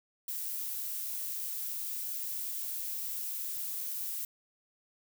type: noise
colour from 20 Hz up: violet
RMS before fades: -37 dBFS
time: 0.28-4.25 s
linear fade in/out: 2 ms
effects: none